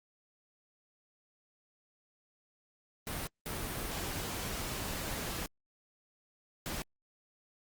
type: noise bursts at uneven times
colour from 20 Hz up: pink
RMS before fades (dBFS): -38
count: 3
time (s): 3.07-3.27 / 3.46-5.46 / 6.66-6.82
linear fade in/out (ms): 0
effects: Opus 32 kbps